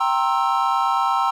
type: chord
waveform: triangle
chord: C dominant seventh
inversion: second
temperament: equal with one note detuned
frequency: 784 / 932.3 / 1061.1 / 1318.5 Hz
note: G5 / Bb5 / C6 / E6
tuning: 0 / 0 / +24 / 0 cents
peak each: -21 dBFS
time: 0-1.31 s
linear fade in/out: 10 ms
effects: none